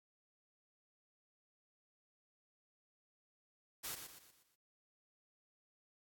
white noise with echo, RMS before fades -43 dBFS, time 3.83-3.96 s, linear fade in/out 20 ms, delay 120 ms, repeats 5, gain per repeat -7 dB, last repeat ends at 4.56 s, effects AAC 64 kbps

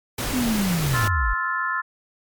pink noise, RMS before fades -27 dBFS, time 0.18-1.08 s, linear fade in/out 5 ms
sine linear sweep, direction down, 261.6 to 40.91 Hz, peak -20 dBFS, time 0.33-1.34 s, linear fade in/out 10 ms
sine chord, F major seventh, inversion second, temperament just, 1047.7 / 1309.6 / 1396.9 / 1746.1 Hz, C6 / E6 / F6 / A6, +2 / -12 / 0 / -14 cents, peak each -27 / -29 / -28 / -26 dBFS, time 0.93-1.82 s, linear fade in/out 20 ms
effects MP3 96 kbps

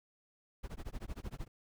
brown noise with tremolo, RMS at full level -40 dBFS, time 0.63-1.48 s, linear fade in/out 10 ms, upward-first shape sine, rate 13 Hz, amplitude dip 100%, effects none

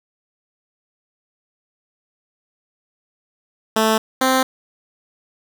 10% pulse tone pair in turn, 220 / 261 Hz, A3 / C4, 0 / -4 cents, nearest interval minor third, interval 296 cents, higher second, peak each -6 dBFS, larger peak neither, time 3.76-3.98 / 4.21-4.43 s, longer neither, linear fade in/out 5 ms, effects none

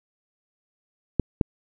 clicks, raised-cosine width 3 ms, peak -6 dBFS, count 2, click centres 1.197 / 1.412 s, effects none

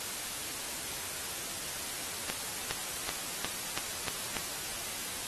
accelerating click train, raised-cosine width 0.2 ms, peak -13 dBFS, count 7, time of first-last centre 2.3-4.368 s, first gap 410 ms, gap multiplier 0.93, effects white hiss -38 dBFS RMS until 5.27 s + AAC 32 kbps

